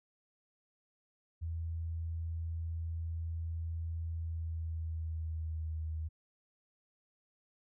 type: tone with pitch glide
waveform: sine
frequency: 82.41 to 79.19 Hz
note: E2 to D#2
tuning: 0 to +31 cents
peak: -35 dBFS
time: 1.41-6.09 s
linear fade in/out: 20 ms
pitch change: -69 cents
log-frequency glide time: 4.12-5.85 s
effects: none